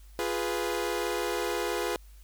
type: chord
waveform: sawtooth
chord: F diminished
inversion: none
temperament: equal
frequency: 349.2 / 415.3 / 493.9 Hz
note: F4 / Ab4 / Cb5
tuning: 0 / 0 / 0 cents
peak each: -29 dBFS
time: 0.19-1.96 s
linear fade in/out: 0 ms
effects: added 50 Hz sine -48 dBFS peak until 2.23 s + white hiss -62 dBFS RMS until 2.23 s